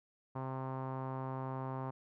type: tone with low-pass filter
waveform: sawtooth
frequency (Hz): 131.7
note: C3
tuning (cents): +12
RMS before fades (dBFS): -40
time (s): 0.35-1.91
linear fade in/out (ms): 10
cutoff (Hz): 1000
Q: 3.3
effects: none